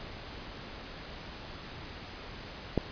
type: click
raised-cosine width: 2 ms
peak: -12 dBFS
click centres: 2.777 s
effects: pink hiss -44 dBFS RMS until 2.91 s + resampled to 11025 Hz